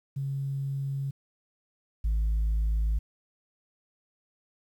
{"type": "tone pair in turn", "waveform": "sine", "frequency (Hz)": [137.6, 53.82], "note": ["C#3", "A1"], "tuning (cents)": [-12, -38], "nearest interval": "octave + major third", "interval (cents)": 1626, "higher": "first", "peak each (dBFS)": [-28, -21], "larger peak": "second", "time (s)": [[0.16, 1.11], [2.04, 2.99]], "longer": "neither", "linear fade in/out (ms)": 10, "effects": ["tanh soft clip ceiling -22 dBFS", "10-bit"]}